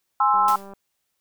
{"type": "chord", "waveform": "sine", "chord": "Ab augmented", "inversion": "none", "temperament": "equal", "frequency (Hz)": [830.6, 1046.5, 1318.5], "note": ["Ab5", "C6", "E6"], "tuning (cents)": [0, 0, 0], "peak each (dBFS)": -20, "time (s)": [0.2, 0.56], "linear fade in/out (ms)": 5}
{"type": "click train", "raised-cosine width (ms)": 1, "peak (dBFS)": -29, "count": 79, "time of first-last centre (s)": [0.34, 0.736], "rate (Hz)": 197}
{"type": "noise with exponential decay", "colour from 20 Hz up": "white", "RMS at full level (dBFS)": -30, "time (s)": [0.48, 0.73], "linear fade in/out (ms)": 2, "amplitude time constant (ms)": 53}
{"effects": ["white hiss -75 dBFS RMS until 1.2 s"]}